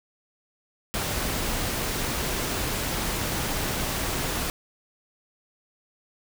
pink noise, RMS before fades -28 dBFS, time 0.94-4.5 s, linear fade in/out 0 ms, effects none

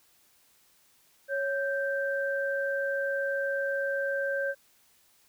sine tone pair together, 554 / 1566.9 Hz, C#5 / G6, -1 / -1 cents, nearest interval octave + tritone, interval 1800 cents, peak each -29 / -31 dBFS, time 1.28-4.55 s, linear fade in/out 50 ms, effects white hiss -64 dBFS RMS until 5.28 s

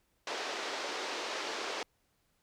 pink band-pass noise, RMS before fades -38 dBFS, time 0.27-1.83 s, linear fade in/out 2 ms, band 360 to 5800 Hz, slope 24 dB/octave, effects pink hiss -75 dBFS RMS until 2.42 s

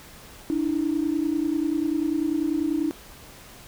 sine tone pair together, 293.7 / 323.9 Hz, D4 / E4, 0 / -30 cents, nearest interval major second, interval 170 cents, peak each -24 dBFS, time 0.5-2.91 s, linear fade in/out 0 ms, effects tanh soft clip ceiling -14 dBFS + pink hiss -46 dBFS RMS until 3.67 s

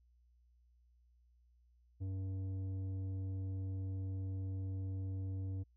sine tone with tanh clipping, 95.3 Hz, G2, 48 cents flat, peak -39 dBFS, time 2-5.64 s, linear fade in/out 20 ms, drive 9 dB, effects added 60 Hz sine -66 dBFS peak until 5.76 s

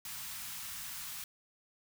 white band-stop noise, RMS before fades -43 dBFS, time 0.05-1.24 s, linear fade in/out 2 ms, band 210 to 900 Hz, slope 24 dB/octave, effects none

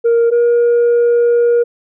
sine tone pair in turn, 466.2 / 474.9 Hz, A#4 / A#4, 0 / +32 cents, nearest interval unison, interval 32 cents, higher second, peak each -6 dBFS, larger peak neither, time 0.04-0.31 / 0.31-1.64 s, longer second, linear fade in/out 20 ms, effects tanh soft clip ceiling -7 dBFS

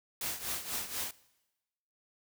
white noise with tremolo, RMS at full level -34 dBFS, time 0.21-1.11 s, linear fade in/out 2 ms, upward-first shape triangle, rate 4.1 Hz, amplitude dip 80%, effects noise-tail reverb RT60 1.0 s tail -21 dB re dry

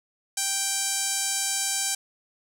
sawtooth tone with band-pass filter, 784 Hz, G5, in tune, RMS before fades -27 dBFS, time 0.37-1.95 s, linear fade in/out 5 ms, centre 7900 Hz, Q 2, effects none

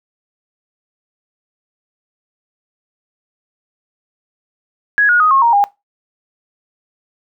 sine tone with pitch steps, 1668 / 1443.7 / 1249.6 / 1081.6 / 936.1 / 810.3 Hz, G#6 / F#6 / D#6 / C#6 / A#5 / G#5, +7 / -43 / +7 / -43 / +7 / -43 cents, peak -8 dBFS, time 4.98-5.64 s, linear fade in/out 0 ms, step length 110 ms, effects noise-tail reverb RT60 0.2 s tail -20 dB re dry

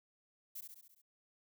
violet noise with echo, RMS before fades -45 dBFS, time 0.55-0.61 s, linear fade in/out 10 ms, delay 68 ms, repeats 6, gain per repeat -4 dB, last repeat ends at 1.018 s, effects none

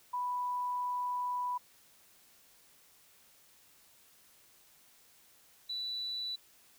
sine tone pair in turn, 987.8 / 3962 Hz, B5 / B7, 0 / +5 cents, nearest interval 2 octaves, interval 2405 cents, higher second, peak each -32 / -35 dBFS, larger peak first, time 0.13-1.58 / 5.69-6.36 s, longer first, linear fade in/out 10 ms, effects white hiss -63 dBFS RMS until 6.78 s

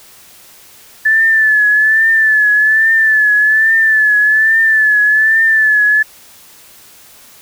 sine tone with vibrato, 1743 Hz, A6, 17 cents flat, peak -7 dBFS, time 1.05-6.03 s, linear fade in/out 10 ms, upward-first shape triangle, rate 1.2 Hz, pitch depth 63 cents each way, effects white hiss -41 dBFS RMS until 7.41 s

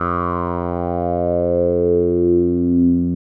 10% pulse tone with low-pass filter sweep, 87.31 Hz, F2, in tune, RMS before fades -17 dBFS, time 0-3.15 s, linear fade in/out 10 ms, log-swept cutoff 1300 to 220 Hz, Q 8, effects none

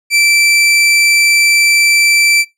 sawtooth tone, 2334 Hz, D7, 11 cents flat, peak -4 dBFS, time 0.1-2.45 s, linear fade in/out 50 ms, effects noise-tail reverb RT60 0.2 s tail -21 dB re dry + low-pass 11000 Hz 12 dB/octave

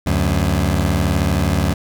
20% pulse beating tone pair, 73.42 / 92.42 Hz, D2 / F#2, 0 / -1 cents, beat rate 19 Hz, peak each -13 dBFS, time 0.06-1.74 s, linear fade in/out 10 ms, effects none

